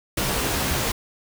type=noise with comb filter; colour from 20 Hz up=pink; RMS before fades=-24 dBFS; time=0.17-0.92 s; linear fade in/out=5 ms; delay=15 ms; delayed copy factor=+0.5; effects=none